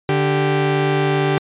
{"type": "tone pair together", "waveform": "sawtooth", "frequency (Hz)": [146.69, 391.2], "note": ["D3", "G4"], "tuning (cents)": [-2, -4], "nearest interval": "octave + perfect fourth", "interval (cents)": 1698, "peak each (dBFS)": -14, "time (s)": [0.09, 1.38], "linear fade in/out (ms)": 0, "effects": ["resampled to 8000 Hz"]}